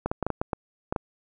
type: clicks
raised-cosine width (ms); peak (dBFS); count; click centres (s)
1; -12; 9; 0.06 / 0.115 / 0.227 / 0.266 / 0.303 / 0.415 / 0.532 / 0.925 / 0.962
effects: none